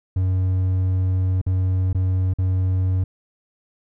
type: tone with dropouts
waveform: triangle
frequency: 93 Hz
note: F#2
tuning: 9 cents sharp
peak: -15 dBFS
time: 0.16-3.04 s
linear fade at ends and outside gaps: 5 ms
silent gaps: 1.415-1.464 / 1.93-1.947 / 2.337-2.385 s
effects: none